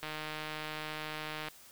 click train, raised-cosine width 0.3 ms, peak -23 dBFS, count 225, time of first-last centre 0.03-1.485 s, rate 154 Hz, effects white hiss -56 dBFS RMS until 1.71 s

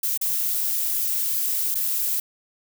violet noise with dropouts, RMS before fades -24 dBFS, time 0.03-2.2 s, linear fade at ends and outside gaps 5 ms, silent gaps 0.176-0.212 / 1.745-1.752 s, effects none

